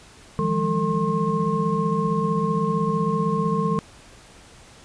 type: tone cluster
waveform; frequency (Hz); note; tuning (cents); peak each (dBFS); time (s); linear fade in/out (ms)
sine; 159.6 / 175.2 / 205.8 / 448.1 / 1069; D#3 / F3 / G#3 / A4 / C6; +44 / +6 / -16 / +32 / +37; -26; 0.39-3.79; 0
effects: pink hiss -48 dBFS RMS until 4.84 s + resampled to 22050 Hz